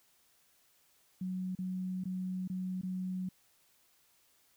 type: tone with dropouts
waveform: sine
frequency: 185 Hz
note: F#3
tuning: in tune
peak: -34 dBFS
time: 1.21-3.29 s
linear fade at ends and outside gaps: 5 ms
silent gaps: 1.552-1.587 / 2.039-2.054 / 2.477-2.498 / 2.814-2.832 s
effects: white hiss -69 dBFS RMS until 4.56 s